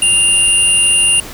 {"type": "tone pair together", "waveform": "sine", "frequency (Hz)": [2794, 9413], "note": ["F7", "D9"], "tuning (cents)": [0, 3], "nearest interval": "octave + major sixth", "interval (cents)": 2103, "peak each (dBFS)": -11, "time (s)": [0.02, 1.2], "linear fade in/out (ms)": 2, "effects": ["pink hiss -30 dBFS RMS until 1.33 s"]}